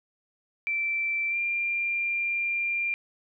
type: tone with pitch glide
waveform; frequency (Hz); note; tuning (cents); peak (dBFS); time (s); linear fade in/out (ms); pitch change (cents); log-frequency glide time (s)
sine; 2338 to 2386; D7 to D7; -8 to +27; -25; 0.67-2.94; 0; +35; 1.29-1.37
effects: none